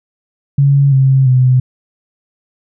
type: tone with pitch steps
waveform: sine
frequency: 140 / 133.76 / 127.79 Hz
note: C#3 / C3 / C3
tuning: +18 / +39 / -40 cents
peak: -6 dBFS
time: 0.58-1.6 s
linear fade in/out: 5 ms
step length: 340 ms
effects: none